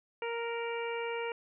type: harmonic tone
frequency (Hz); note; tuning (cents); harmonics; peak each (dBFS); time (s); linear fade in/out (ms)
466.2; A#4; 0; 1 / 2 / 3 / 4 / 5 / 6; -35 / -40 / -45 / -47 / -42 / -46; 0.22-1.32; 2
effects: none